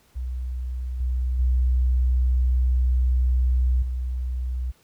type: tone with level steps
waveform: sine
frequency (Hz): 62.7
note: B1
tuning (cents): +27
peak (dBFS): -26 / -21 / -17 / -24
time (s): 0.15-4.72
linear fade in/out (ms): 20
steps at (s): 1 / 1.39 / 3.82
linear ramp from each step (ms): 5
effects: pink hiss -60 dBFS RMS until 4.83 s